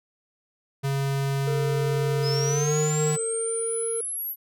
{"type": "tone with pitch glide", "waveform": "square", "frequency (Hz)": [137.8, 152.9], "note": ["C#3", "D#3"], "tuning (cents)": [-10, -30], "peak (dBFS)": -24, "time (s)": [0.83, 3.17], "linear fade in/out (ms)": 20, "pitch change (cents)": 180, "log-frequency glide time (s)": [2.46, 2.78]}
{"type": "tone", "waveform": "triangle", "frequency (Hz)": 454.5, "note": "A#4", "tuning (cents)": -44, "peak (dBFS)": -25, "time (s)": [1.47, 4.01], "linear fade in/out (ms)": 5}
{"type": "linear sweep", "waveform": "sine", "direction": "up", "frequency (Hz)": [4978, 11840], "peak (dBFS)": -28, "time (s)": [2.22, 4.36], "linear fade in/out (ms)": 50}
{"effects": []}